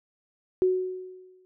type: tone with exponential decay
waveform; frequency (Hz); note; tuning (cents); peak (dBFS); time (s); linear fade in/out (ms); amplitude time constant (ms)
sine; 370; F#4; 0; -17; 0.62-1.45; 0; 180
effects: none